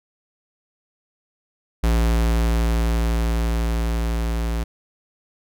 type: tone with level ramp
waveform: square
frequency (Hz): 57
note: A#1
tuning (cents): -38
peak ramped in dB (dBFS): -16 to -22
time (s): 1.83-4.64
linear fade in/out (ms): 10
effects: none